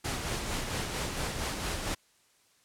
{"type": "noise with tremolo", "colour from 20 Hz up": "pink", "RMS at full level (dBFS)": -32, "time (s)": [0.04, 1.95], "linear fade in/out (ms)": 10, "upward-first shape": "sine", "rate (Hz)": 4.4, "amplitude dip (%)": 40, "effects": ["white hiss -66 dBFS RMS until 2.64 s", "low-pass 10000 Hz 12 dB/octave"]}